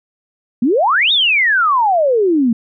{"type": "exponential two-way sweep", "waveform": "sine", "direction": "up then down", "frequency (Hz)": [220, 3775, 220], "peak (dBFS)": -10, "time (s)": [0.62, 2.53], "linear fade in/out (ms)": 5, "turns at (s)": 1.12, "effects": []}